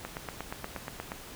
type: click train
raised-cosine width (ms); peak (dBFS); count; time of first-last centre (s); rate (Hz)
0.5; -20; 10; 0.05-1.119; 8.42
effects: pink hiss -46 dBFS RMS until 1.35 s